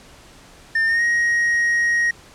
triangle tone with pitch glide, 1800 to 1881.9 Hz, A6 to A#6, +39 to +16 cents, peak -14 dBFS, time 0.75-2.11 s, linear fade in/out 5 ms, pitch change +77 cents, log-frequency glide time 0.86-1.03 s, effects pink hiss -46 dBFS RMS until 2.34 s + low-pass 9000 Hz 12 dB/octave

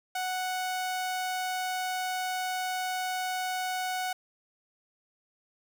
sawtooth tone, 740 Hz, F#5, in tune, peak -26 dBFS, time 0.15-4.13 s, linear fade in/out 5 ms, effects 10-bit

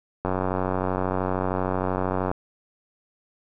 click train, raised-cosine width 1 ms, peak -11 dBFS, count 193, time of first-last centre 0.25-2.315 s, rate 93 Hz, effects none

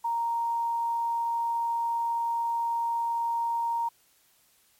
sine tone with quantisation, 931 Hz, A#5, 2 cents flat, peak -25 dBFS, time 0.04-3.89 s, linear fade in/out 10 ms, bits 9, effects white hiss -64 dBFS RMS until 4.79 s + MP3 64 kbps

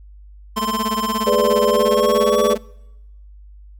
square tone with pitch glide, 1043 to 1137.4 Hz, C6 to C#6, -6 to +44 cents, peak -22 dBFS, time 0.56-2.54 s, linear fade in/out 10 ms, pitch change +150 cents, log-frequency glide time 1.69-2.42 s
sawtooth tone with tremolo, 220 Hz, A3, in tune, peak -15 dBFS, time 0.56-2.58 s, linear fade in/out 20 ms, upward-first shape sine, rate 17 Hz, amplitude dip 100%
sine chord, G# diminished, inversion none, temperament equal, 415.3 / 493.9 / 587.3 Hz, G#4 / B4 / D5, 0 / 0 / 0 cents, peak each -18 dBFS, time 1.26-2.56 s, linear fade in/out 20 ms
effects noise-tail reverb RT60 0.9 s tail -24 dB re dry + added 50 Hz sine -39 dBFS peak until 3.79 s

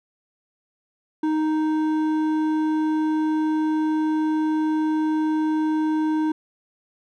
sine tone with hard clipping, 311.1 Hz, D#4, in tune, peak -21 dBFS, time 1.23-6.32 s, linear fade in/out 5 ms, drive 8 dB, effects none

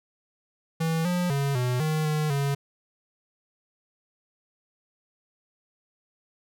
square tone with pitch steps, 162.7 / 178 / 139.8 / 124.6 / 155.5 / 153 / 140.2 Hz, E3 / F3 / C#3 / B2 / D#3 / D#3 / C#3, -22 / +33 / +15 / +16 / -1 / -29 / +20 cents, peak -24 dBFS, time 0.8-2.55 s, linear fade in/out 10 ms, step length 250 ms, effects none

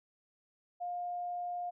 sine tone, 708 Hz, F5, 23 cents sharp, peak -35 dBFS, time 0.8-1.71 s, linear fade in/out 20 ms, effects none

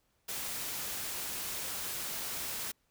white noise, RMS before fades -38 dBFS, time 0.28-2.72 s, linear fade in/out 10 ms, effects pink hiss -75 dBFS RMS until 2.9 s

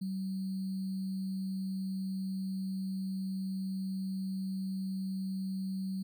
sine tone with sample-and-hold, 190.3 Hz, F#3, 49 cents sharp, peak -33 dBFS, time 0.01-6.03 s, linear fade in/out 10 ms, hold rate 4410 Hz, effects none

